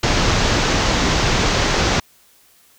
pink low-pass noise, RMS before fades -17 dBFS, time 0.03-2 s, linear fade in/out 5 ms, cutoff 6700 Hz, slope 48 dB/octave, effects white hiss -53 dBFS RMS until 2.78 s

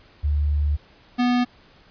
sine / square tone pair in turn, 73.42 / 245.7 Hz, D2 / B3, 0 / -9 cents, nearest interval octave + major sixth, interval 2091 cents, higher second, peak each -18 dBFS, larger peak neither, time 0.23-0.77 / 1.18-1.45 s, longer first, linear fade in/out 20 ms, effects pink hiss -53 dBFS RMS until 1.9 s + resampled to 11025 Hz

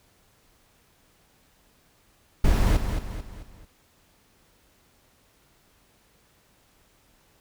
brown noise with echo, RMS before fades -19 dBFS, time 2.44-2.77 s, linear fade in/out 5 ms, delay 220 ms, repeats 4, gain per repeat -7 dB, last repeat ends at 3.65 s, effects pink hiss -62 dBFS RMS until 7.4 s

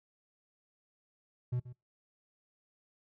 triangle tone with echo, 123.6 Hz, B2, 2 cents sharp, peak -28 dBFS, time 1.52-1.6 s, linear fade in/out 10 ms, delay 130 ms, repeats 1, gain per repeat -14 dB, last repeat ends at 1.73 s, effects noise-tail reverb RT60 0.2 s tail -24 dB re dry

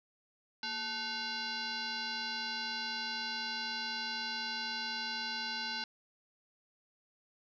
sine tone with frequency modulation, 2794 Hz, F7, in tune, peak -35 dBFS, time 0.63-5.84 s, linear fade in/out 2 ms, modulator 640 Hz, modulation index 3.3, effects none

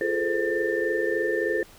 sine tone cluster, 345.9 / 418.4 / 441.7 / 517 / 1789 Hz, F4 / G#4 / A4 / C5 / A6, -17 / +13 / +7 / -21 / +28 cents, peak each -29 dBFS, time 0.01-1.63 s, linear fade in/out 2 ms, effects pink hiss -51 dBFS RMS until 1.78 s

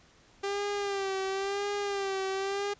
sawtooth tone with vibrato, 395.4 Hz, G4, 15 cents sharp, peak -26 dBFS, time 0.43-2.74 s, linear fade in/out 10 ms, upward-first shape sine, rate 0.96 Hz, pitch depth 53 cents each way, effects pink hiss -60 dBFS RMS until 2.79 s + resampled to 16000 Hz

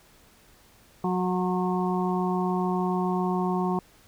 harmonic tone with a mistuned harmonic, 182.7 Hz, F#3, 22 cents flat, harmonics 1 / 2 / 4 / 5 / 6, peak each -26 / -29 / -32 / -33 / -34 dBFS, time 1.04-3.79 s, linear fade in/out 2 ms, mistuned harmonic 6, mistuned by -19 cents, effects pink hiss -57 dBFS RMS until 4.07 s

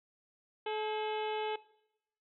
harmonic tone with a mistuned harmonic, 430 Hz, A4, 40 cents flat, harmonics 1 / 2 / 3 / 4 / 5 / 6 / 7 / 8 / 9, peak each -36 / -38 / -51 / -49 / -49 / -48 / -47 / -52 / -58 dBFS, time 0.66-1.56 s, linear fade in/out 5 ms, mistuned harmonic 4, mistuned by -94 cents, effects noise-tail reverb RT60 0.8 s tail -19 dB re dry

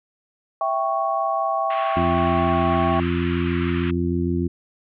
sine chord, C# diminished, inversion first, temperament equal, 659.3 / 784 / 1108.7 Hz, E5 / G5 / C#6, 0 / 0 / 0 cents, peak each -24 dBFS, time 0.61-3 s, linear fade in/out 2 ms
pink band-pass noise, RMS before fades -34 dBFS, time 1.7-3.91 s, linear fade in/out 5 ms, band 1100 to 3100 Hz, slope 48 dB/octave
harmonic tone, 86.6 Hz, F2, 14 cents flat, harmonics 1 / 2 / 3 / 4, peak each -25 / -25 / -25 / -25 dBFS, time 1.96-4.48 s, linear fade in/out 10 ms
effects none

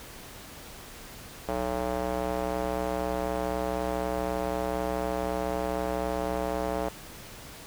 square tone with band-pass filter, 62 Hz, B1, 7 cents sharp, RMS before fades -30 dBFS, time 1.48-6.89 s, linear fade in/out 5 ms, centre 640 Hz, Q 1.7, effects pink hiss -45 dBFS RMS until 7.66 s

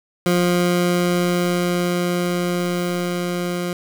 20% pulse tone with level ramp, 176.5 Hz, F3, 19 cents sharp, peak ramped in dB -10 to -17 dBFS, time 0.26-3.73 s, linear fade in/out 2 ms, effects 7-bit

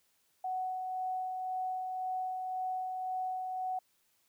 sine tone with tremolo, 744 Hz, F#5, 9 cents sharp, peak -32 dBFS, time 0.44-3.79 s, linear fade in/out 5 ms, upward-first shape sine, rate 1.9 Hz, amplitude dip 30%, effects white hiss -73 dBFS RMS until 4.28 s

